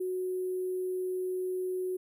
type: tone with sample-and-hold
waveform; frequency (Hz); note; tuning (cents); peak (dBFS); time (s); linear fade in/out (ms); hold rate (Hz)
sine; 368.6; F#4; -7; -30; 0-1.97; 10; 11025
effects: none